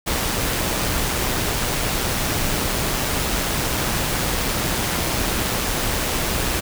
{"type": "noise with amplitude modulation", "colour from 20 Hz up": "pink", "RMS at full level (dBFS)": -21, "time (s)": [0.06, 6.61], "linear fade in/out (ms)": 20, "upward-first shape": "sine", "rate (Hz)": 123, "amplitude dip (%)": 25, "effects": []}